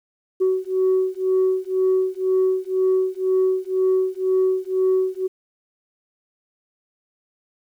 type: beating tone pair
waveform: sine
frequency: 374.1 / 376.1 Hz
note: F#4 / F#4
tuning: +19 / +28 cents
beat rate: 2 Hz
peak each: -19 dBFS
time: 0.4-5.28 s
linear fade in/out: 20 ms
effects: tanh soft clip ceiling -12 dBFS + 9-bit